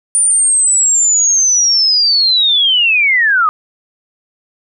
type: linear sweep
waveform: sine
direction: down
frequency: 9340 to 1204 Hz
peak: -8 dBFS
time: 0.15-3.49 s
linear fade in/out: 0 ms
effects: none